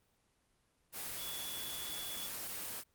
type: tone in noise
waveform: sine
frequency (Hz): 3417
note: G#7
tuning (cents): +49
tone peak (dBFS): -44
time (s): 1.17-2.31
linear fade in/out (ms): 50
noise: white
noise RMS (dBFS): -42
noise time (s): 0.92-2.84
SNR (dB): -5
effects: pink hiss -75 dBFS RMS until 2.94 s + Opus 24 kbps